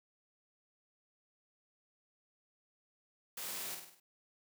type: noise with echo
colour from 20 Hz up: white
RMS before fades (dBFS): -43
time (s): 3.37-3.75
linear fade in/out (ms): 5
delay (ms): 50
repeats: 5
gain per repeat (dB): -5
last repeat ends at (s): 4
effects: high-pass 150 Hz 12 dB/octave